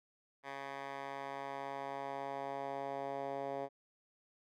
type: tone with band-pass filter sweep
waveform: 10% pulse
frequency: 138.2 Hz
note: C#3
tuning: 5 cents flat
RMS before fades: -42 dBFS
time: 0.43-3.69 s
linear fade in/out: 50 ms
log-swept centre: 1400 to 610 Hz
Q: 1.5
effects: none